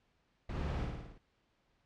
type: noise with echo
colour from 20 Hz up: brown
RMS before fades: -39 dBFS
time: 0.49-0.85 s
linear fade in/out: 5 ms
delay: 55 ms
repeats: 6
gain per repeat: -3 dB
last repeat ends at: 1.18 s
effects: pink hiss -75 dBFS RMS until 1.85 s + low-pass 4000 Hz 12 dB/octave